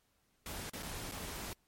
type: noise with dropouts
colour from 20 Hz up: pink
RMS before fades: -43 dBFS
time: 0.46-1.53 s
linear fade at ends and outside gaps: 1 ms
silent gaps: 0.697-0.734 / 0.826-0.83 / 1.113-1.12 s
effects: pink hiss -75 dBFS RMS until 1.67 s + MP3 64 kbps